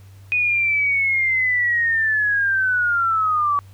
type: linear sweep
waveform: sine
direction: down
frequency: 2489 to 1137 Hz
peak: -16 dBFS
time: 0.32-3.59 s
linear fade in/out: 0 ms
effects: added 97 Hz sine -41 dBFS peak until 3.73 s + pink hiss -55 dBFS RMS until 3.73 s